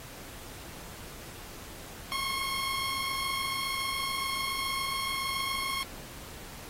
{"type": "tone pair together", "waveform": "15% pulse", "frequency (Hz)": [1076.9, 1104], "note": ["C6", "C#6"], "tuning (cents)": [50, -7], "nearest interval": "unison", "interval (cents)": 43, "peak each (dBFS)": [-25, -31], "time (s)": [2.12, 5.83], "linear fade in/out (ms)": 0, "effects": ["pink hiss -46 dBFS RMS until 6.69 s", "AAC 48 kbps"]}